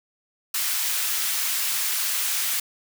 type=high-pass noise; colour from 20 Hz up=white; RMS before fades=-25 dBFS; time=0.54-2.6 s; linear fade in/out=5 ms; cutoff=1300 Hz; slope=12 dB/octave; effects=none